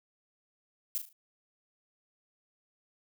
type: noise with echo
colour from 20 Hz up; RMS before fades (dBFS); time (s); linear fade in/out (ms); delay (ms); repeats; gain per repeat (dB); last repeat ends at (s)
violet; -32; 0.95-0.98; 0; 37; 4; -8; 1.128
effects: none